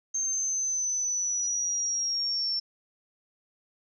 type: linear sweep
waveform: sine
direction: down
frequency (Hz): 6360 to 5400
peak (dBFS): -26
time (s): 0.14-2.6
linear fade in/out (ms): 10
effects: none